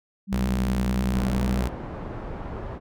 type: tone with pitch glide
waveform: sine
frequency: 196 to 197.82 Hz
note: G3 to G3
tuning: 0 to +16 cents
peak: -25 dBFS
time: 0.27-1.64 s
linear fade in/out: 50 ms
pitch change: +16 cents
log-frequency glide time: 1.37-1.43 s
type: tone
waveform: sawtooth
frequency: 61.74 Hz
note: B1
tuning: in tune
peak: -20 dBFS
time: 0.32-1.69 s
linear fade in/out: 10 ms
type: low-pass noise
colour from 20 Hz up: pink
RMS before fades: -34 dBFS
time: 1.11-2.8 s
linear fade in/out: 50 ms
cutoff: 990 Hz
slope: 12 dB/octave
effects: none